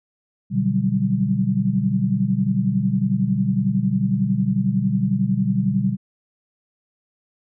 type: chord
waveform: sine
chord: G major seventh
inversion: first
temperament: equal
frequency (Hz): 123.47 / 146.83 / 185 / 196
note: B2 / D3 / F#3 / G3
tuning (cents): 0 / 0 / 0 / 0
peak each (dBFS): -24 / -26 / -23 / -20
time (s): 0.5-5.97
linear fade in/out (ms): 50
effects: none